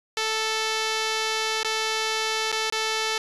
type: tone with dropouts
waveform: 5% pulse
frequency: 440 Hz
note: A4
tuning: in tune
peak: -12 dBFS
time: 0.17-3.18 s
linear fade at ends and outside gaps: 2 ms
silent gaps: 1.632-1.646 / 2.518-2.525 / 2.701-2.723 s
effects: resampled to 24000 Hz + 7-bit